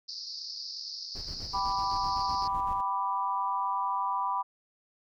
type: band-pass noise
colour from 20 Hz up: white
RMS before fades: -40 dBFS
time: 0.08-2.48 s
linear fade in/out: 10 ms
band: 4400 to 5300 Hz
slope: 96 dB/octave
type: noise with tremolo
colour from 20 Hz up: brown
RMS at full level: -41 dBFS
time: 1.15-2.81 s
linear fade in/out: 5 ms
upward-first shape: square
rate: 7.9 Hz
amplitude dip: 55%
type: chord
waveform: sine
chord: G major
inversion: none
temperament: equal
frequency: 784 / 987.8 / 1174.7 Hz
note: G5 / B5 / D6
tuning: 0 / 0 / 0 cents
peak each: -35 / -29 / -34 dBFS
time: 1.53-4.43 s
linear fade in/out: 20 ms
effects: none